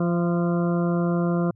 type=harmonic tone with a mistuned harmonic; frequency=173 Hz; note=F3; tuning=16 cents flat; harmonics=1 / 2 / 3 / 4 / 6 / 7 / 8; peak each=-21 / -27 / -31 / -33 / -37 / -38 / -39 dBFS; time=0-1.51 s; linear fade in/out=5 ms; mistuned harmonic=4; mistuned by=-24 cents; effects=added 110 Hz sine -54 dBFS peak until 1.55 s